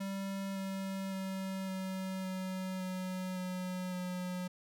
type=tone with pitch steps; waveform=square; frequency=195.1 / 193.08 / 191.08 / 189.11 / 187.15 / 185.22 / 183.3 / 181.4 Hz; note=G3 / G3 / G3 / F#3 / F#3 / F#3 / F#3 / F#3; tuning=-8 / -26 / -44 / +38 / +20 / +2 / -16 / -34 cents; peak=-37 dBFS; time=0-4.48 s; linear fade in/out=10 ms; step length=560 ms; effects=none